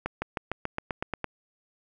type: accelerating click train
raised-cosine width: 0.5 ms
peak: -14 dBFS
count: 10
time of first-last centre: 0.06-1.243 s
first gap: 160 ms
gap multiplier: 0.95
effects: none